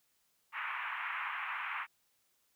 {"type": "band-pass noise", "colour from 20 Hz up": "pink", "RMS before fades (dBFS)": -39, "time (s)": [0.52, 1.87], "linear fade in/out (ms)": 50, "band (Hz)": [930, 2600], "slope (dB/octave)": 48, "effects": ["white hiss -75 dBFS RMS until 2.55 s"]}